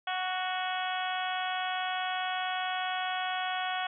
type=harmonic tone with a mistuned harmonic; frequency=369.3 Hz; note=F#4; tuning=3 cents flat; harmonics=2 / 3 / 4 / 5 / 6 / 7 / 8 / 9; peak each=-33 / -39 / -37 / -41 / -43 / -43 / -43 / -40 dBFS; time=0.07-3.87 s; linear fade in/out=5 ms; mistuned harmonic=3; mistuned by=+17 cents; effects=none